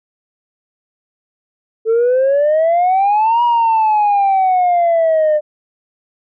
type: exponential two-way sweep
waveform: sine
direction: up then down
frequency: 440 to 963 to 598 Hz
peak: -8 dBFS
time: 1.85-5.41 s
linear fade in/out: 50 ms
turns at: 3.43 s
effects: tanh soft clip ceiling -8 dBFS